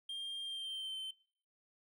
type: tone with pitch glide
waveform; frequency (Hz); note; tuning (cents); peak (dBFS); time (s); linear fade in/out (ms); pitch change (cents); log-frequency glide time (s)
triangle; 3200 to 3089; G7 to G7; +35 to -26; -38; 0.09-1.11; 5; -61; 0.43-0.98
effects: noise-tail reverb RT60 0.5 s tail -22 dB re dry